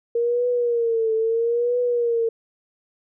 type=tone with vibrato; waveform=sine; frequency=466.2 Hz; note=A#4; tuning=in tune; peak=-18 dBFS; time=0.15-2.29 s; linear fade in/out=5 ms; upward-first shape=triangle; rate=0.76 Hz; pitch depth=97 cents each way; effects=none